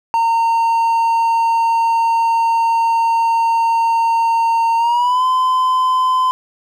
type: tone with pitch glide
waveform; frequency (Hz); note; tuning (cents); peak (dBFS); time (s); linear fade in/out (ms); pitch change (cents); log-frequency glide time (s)
triangle; 917 to 1023.4; A#5 to C6; -29 to -39; -10; 0.14-6.31; 0; +190; 4.77-5.24
effects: none